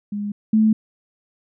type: tone pair in turn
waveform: sine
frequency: 205.6 / 217.8 Hz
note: G#3 / A3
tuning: -17 / -17 cents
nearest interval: minor second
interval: 100 cents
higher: second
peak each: -23 / -12 dBFS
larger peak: second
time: 0.12-0.32 / 0.53-0.73 s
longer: neither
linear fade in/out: 5 ms
effects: none